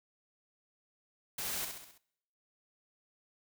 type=noise with echo; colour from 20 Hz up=white; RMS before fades=-38 dBFS; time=1.38-1.65 s; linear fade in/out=5 ms; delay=66 ms; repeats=5; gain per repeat=-5 dB; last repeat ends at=1.98 s; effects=noise-tail reverb RT60 0.8 s tail -24 dB re dry